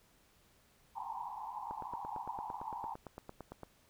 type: band-pass noise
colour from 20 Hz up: white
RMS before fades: -43 dBFS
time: 0.95-2.95 s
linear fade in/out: 20 ms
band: 800 to 1000 Hz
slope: 96 dB/octave
type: click train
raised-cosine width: 1 ms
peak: -31 dBFS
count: 18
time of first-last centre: 1.71-3.633 s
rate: 8.84 Hz
effects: pink hiss -68 dBFS RMS until 3.89 s